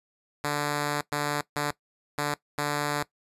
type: tone bursts at uneven times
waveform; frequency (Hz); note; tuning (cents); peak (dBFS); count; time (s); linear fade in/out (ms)
5% pulse; 146.6; D3; -3; -15; 5; 0.44-1.01 / 1.12-1.41 / 1.56-1.71 / 2.18-2.34 / 2.58-3.03; 2
effects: noise-tail reverb RT60 0.1 s tail -19 dB re dry + resampled to 32000 Hz